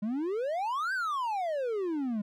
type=exponential two-way sweep; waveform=triangle; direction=up then down; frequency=200 to 1604 to 200 Hz; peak=-27 dBFS; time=0.02-2.22 s; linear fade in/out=10 ms; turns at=0.93 s; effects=none